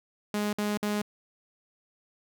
sawtooth tone bursts, 208.1 Hz, G#3, 4 cents sharp, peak -23 dBFS, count 3, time 0.34-1.018 s, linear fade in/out 2 ms, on 190 ms, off 54 ms, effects none

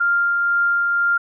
sine tone with tremolo, 1396.9 Hz, F6, in tune, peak -14 dBFS, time 0-1.18 s, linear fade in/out 10 ms, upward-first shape triangle, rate 2 Hz, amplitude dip 25%, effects none

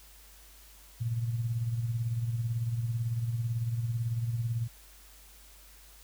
sine tone with tremolo, 116.54 Hz, A#2, in tune, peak -26 dBFS, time 1-4.68 s, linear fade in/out 20 ms, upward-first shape sine, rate 18 Hz, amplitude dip 55%, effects added 50 Hz sine -55 dBFS peak until 6.03 s + white hiss -56 dBFS RMS until 6.03 s

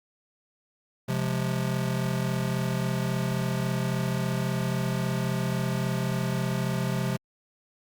square chord, F minor, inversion second, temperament just, 130.96 / 174.61 / 209.5 Hz, C3 / F3 / Ab3, +2 / 0 / +15 cents, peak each -29 / -31 / -34 dBFS, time 1.08-7.17 s, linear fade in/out 10 ms, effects Opus 48 kbps

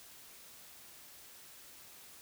silence, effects white hiss -55 dBFS RMS until 2.21 s

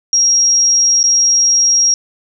sine tone with dropouts, 5620 Hz, F8, 10 cents sharp, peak -8 dBFS, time 0.13-1.94 s, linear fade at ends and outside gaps 1 ms, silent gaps 1.03-1.039 s, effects none

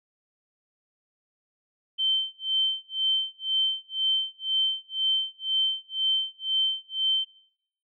sine tone with tremolo, 3100 Hz, G7, 20 cents flat, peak -20 dBFS, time 1.98-7.25 s, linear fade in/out 20 ms, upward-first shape sine, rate 2 Hz, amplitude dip 100%, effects noise-tail reverb RT60 0.7 s tail -22 dB re dry

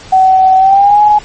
sine tone with pitch glide, 756 to 838.8 Hz, F#5 to G#5, +37 to +17 cents, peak -3 dBFS, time 0.12-1.19 s, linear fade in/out 10 ms, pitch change +180 cents, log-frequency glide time 0.58-1.02 s, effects pink hiss -33 dBFS RMS until 1.24 s + MP3 32 kbps

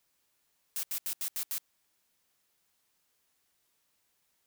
blue noise bursts, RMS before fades -34 dBFS, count 6, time 0.76-1.581 s, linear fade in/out 0 ms, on 71 ms, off 79 ms, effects white hiss -75 dBFS RMS until 4.46 s

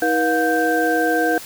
sine tone cluster, 318.6 / 480.9 / 715 / 1564 Hz, D#4 / B4 / F5 / G6, +41 / -46 / +41 / -4 cents, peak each -21 dBFS, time 0.02-1.38 s, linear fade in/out 2 ms, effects white hiss -36 dBFS RMS until 1.45 s

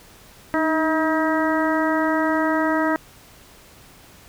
harmonic tone with a mistuned harmonic, 318.8 Hz, D#4, 42 cents sharp, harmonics 1 / 2 / 3 / 4 / 5 / 6, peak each -21 / -24 / -26 / -27 / -28 / -29 dBFS, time 0.54-2.96 s, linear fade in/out 0 ms, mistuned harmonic 1, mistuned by -45 cents, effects pink hiss -48 dBFS RMS until 4.28 s

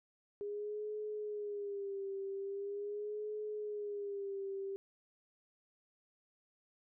sine tone with vibrato, 407.3 Hz, G#4, 34 cents flat, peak -38 dBFS, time 0.41-4.76 s, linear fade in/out 0 ms, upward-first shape sine, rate 0.42 Hz, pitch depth 71 cents each way, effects none

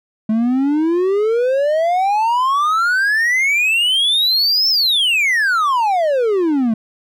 triangle exponential two-way sweep, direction up then down, 213.7 to 5390 to 213.7 Hz, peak -11 dBFS, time 0.29-6.74 s, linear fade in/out 5 ms, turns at 4.69 s, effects none

